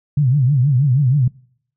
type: tone with vibrato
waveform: sine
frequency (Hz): 134.7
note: C#3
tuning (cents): -49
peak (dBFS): -11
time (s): 0.17-1.28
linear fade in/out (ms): 5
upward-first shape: triangle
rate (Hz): 6.3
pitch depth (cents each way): 220
effects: noise-tail reverb RT60 0.6 s tail -23 dB re dry